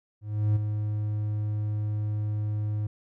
triangle tone with ADSR envelope, 105.6 Hz, G#2, 29 cents sharp, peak -17 dBFS, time 0.21-2.87 s, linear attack 350 ms, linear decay 13 ms, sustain -7 dB, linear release 6 ms, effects none

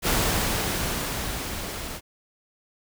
pink noise with level ramp, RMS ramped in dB -22 to -35 dBFS, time 0.02-2.01 s, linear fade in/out 50 ms, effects none

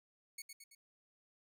10% pulse tone with echo, 2217 Hz, C#7, in tune, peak -35 dBFS, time 0.38-0.42 s, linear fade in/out 5 ms, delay 110 ms, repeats 3, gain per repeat -5 dB, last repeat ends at 0.75 s, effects none

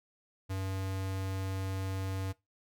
square tone, 95.6 Hz, G2, 43 cents flat, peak -34 dBFS, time 0.49-2.33 s, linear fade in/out 20 ms, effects noise-tail reverb RT60 0.2 s tail -20 dB re dry

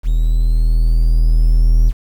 triangle tone with level ramp, 40.38 Hz, E1, 35 cents flat, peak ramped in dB -9 to -5 dBFS, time 0.03-1.93 s, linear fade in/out 50 ms, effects 7-bit

